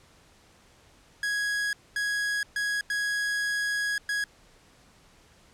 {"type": "tone bursts at uneven times", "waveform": "45% pulse", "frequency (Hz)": 1661.2, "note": "G#6", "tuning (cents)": 0, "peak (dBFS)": -26, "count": 5, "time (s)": [[1.23, 1.73], [1.96, 2.43], [2.56, 2.81], [2.9, 3.98], [4.09, 4.24]], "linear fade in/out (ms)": 2, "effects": ["pink hiss -58 dBFS RMS until 5.53 s", "low-pass 9000 Hz 12 dB/octave"]}